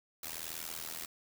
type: noise with amplitude modulation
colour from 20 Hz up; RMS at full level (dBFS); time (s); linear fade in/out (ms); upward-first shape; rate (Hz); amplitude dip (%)
white; -38; 0.23-1.06; 5; sine; 81; 95
effects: none